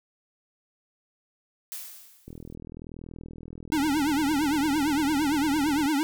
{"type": "noise with exponential decay", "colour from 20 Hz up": "blue", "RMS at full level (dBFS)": -35, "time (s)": [1.72, 2.55], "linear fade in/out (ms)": 0, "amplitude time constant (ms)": 180}
{"type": "click train", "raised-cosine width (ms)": 3, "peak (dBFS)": -28, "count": 147, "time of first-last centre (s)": [2.28, 5.858], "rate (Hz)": 40.8}
{"type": "tone with vibrato", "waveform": "square", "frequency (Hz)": 293.7, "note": "D4", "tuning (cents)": 0, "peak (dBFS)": -23, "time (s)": [3.72, 6.03], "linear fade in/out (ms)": 0, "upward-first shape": "triangle", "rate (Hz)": 8.8, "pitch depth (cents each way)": 170}
{"effects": []}